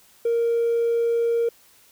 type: tone with hard clipping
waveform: sine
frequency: 466.2 Hz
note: A#4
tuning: in tune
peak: -19 dBFS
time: 0.25-1.49 s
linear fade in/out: 5 ms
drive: 1 dB
effects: white hiss -55 dBFS RMS until 1.91 s